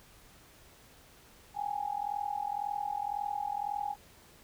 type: tone with amplitude modulation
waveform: sine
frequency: 822 Hz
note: G#5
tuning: 18 cents flat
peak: -28 dBFS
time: 1.54-3.96 s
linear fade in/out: 50 ms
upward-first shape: sine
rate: 41.9 Hz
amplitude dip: 90%
effects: pink hiss -58 dBFS RMS until 4.43 s